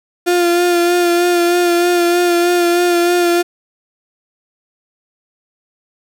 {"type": "tone with vibrato", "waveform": "35% pulse", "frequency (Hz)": 349.2, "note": "F4", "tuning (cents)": 0, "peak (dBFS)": -9, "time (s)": [0.26, 3.43], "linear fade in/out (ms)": 20, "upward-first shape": "sine", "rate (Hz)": 3.2, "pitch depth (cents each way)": 23, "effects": []}